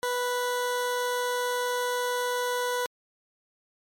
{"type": "tone", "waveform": "20% pulse", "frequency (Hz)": 492.6, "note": "B4", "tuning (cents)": -5, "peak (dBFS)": -21, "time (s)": [0.03, 2.86], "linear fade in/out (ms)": 0, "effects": ["MP3 64 kbps"]}